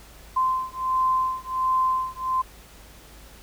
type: beating tone pair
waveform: sine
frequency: 1036 / 1037.4 Hz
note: C6 / C6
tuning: -17 / -15 cents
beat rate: 1.4 Hz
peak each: -24 dBFS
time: 0.36-2.42 s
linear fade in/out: 10 ms
effects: added 52 Hz sine -48 dBFS peak until 3.42 s + pink hiss -49 dBFS RMS until 3.42 s